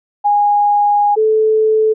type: tone pair in turn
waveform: sine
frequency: 823 / 436 Hz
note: G#5 / A4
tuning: -16 / -16 cents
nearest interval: major seventh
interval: 1100 cents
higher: first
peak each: -9 dBFS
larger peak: neither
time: 0.24-1.16 / 1.16-1.94 s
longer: first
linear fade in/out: 20 ms
effects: none